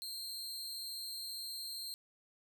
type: tone with amplitude modulation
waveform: sawtooth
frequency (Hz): 4186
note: C8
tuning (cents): 0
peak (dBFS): -35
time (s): 0.02-1.94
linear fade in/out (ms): 0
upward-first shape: sine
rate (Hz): 219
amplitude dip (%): 75
effects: none